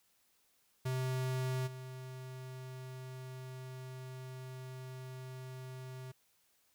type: tone with level steps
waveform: square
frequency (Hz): 129.3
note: C3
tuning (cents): -20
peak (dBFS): -34 / -45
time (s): 0.85-6.12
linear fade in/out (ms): 10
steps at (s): 1.66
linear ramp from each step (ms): 20
effects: white hiss -73 dBFS RMS until 6.74 s